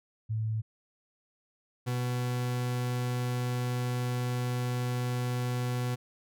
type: tone pair in turn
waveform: sine / 40% pulse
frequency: 110 / 123.76 Hz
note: A2 / B2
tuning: 0 / +4 cents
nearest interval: major second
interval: 204 cents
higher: second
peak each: -28 dBFS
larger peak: neither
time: 0.29-0.62 / 1.86-5.96 s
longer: second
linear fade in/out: 20 ms
effects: none